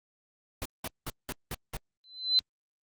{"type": "noise bursts", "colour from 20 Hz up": "pink", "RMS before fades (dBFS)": -35, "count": 6, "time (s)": [0.62, 1.768], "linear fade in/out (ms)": 0, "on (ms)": 33, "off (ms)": 190}
{"type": "tone with exponential growth", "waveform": "sine", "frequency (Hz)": 4047, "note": "B7", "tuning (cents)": 42, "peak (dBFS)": -17, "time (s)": [2.04, 2.39], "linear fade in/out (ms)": 0, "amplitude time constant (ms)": 74}
{"effects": ["Opus 48 kbps"]}